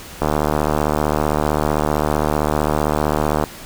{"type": "click train", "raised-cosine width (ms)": 1, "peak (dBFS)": -3, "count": 244, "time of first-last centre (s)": [0.22, 3.439], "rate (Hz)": 75.5, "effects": ["pink hiss -36 dBFS RMS until 3.65 s"]}